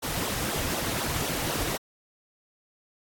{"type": "noise with flanger", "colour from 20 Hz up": "pink", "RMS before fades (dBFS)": -30, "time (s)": [0.02, 1.78], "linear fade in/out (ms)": 20, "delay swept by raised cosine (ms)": [0.41, 5.31], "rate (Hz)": 4, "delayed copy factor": -1, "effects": ["AAC 64 kbps"]}